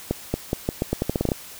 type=accelerating click train; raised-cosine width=2 ms; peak=-8 dBFS; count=13; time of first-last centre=0.11-1.318 s; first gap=230 ms; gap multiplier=0.83; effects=white hiss -41 dBFS RMS until 1.59 s